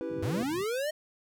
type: chord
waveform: triangle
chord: C# half-diminished seventh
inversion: none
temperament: equal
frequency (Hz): 277.2 / 329.6 / 392 / 493.9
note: C#4 / E4 / G4 / B4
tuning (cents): 0 / 0 / 0 / 0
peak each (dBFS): -40 / -34 / -39 / -34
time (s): 0.01-0.43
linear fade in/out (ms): 0
type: band-pass noise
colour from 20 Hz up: pink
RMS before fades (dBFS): -45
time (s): 0.1-0.64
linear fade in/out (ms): 2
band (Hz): 110 to 240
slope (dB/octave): 24
type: linear sweep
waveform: square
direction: up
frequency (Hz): 82.41 to 626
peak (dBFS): -30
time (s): 0.22-0.91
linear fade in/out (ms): 10
effects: none